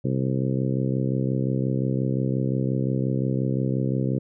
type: harmonic tone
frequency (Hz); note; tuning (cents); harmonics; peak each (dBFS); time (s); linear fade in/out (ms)
65.7; C2; +8; 2 / 3 / 4 / 5 / 6 / 7 / 8; -24 / -28 / -30 / -32 / -34 / -35 / -36; 0.04-4.19; 10
effects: none